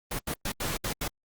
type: noise bursts at uneven times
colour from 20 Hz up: pink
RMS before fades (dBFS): -31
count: 6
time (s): 0.11-0.19 / 0.27-0.34 / 0.45-0.52 / 0.6-0.77 / 0.84-0.93 / 1.01-1.08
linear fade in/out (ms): 5
effects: Opus 32 kbps